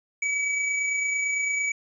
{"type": "tone with amplitude modulation", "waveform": "square", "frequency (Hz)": 2282, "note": "C#7", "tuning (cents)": 50, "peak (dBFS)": -23, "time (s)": [0.22, 1.72], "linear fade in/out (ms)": 5, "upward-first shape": "sine", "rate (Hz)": 28.9, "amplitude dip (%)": 30, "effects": ["resampled to 22050 Hz"]}